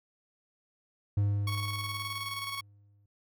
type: tone with exponential decay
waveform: triangle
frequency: 101.7 Hz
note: G#2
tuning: 36 cents flat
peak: -21 dBFS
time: 1.17-3.06 s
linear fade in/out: 5 ms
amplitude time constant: 410 ms
type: tone with tremolo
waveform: 15% pulse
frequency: 1108.7 Hz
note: C#6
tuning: in tune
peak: -27 dBFS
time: 1.47-2.61 s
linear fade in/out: 5 ms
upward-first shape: square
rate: 19 Hz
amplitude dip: 40%
effects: none